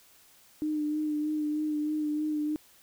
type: tone with vibrato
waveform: sine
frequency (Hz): 302.8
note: D#4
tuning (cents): -47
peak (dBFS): -27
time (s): 0.62-2.56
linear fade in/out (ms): 0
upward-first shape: sine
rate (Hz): 3.2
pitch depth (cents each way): 23
effects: white hiss -59 dBFS RMS until 2.82 s